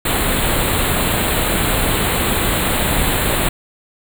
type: band-stop noise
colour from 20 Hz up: pink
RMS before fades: -17 dBFS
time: 0.05-3.49 s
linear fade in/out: 5 ms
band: 4200 to 7400 Hz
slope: 96 dB/octave
effects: none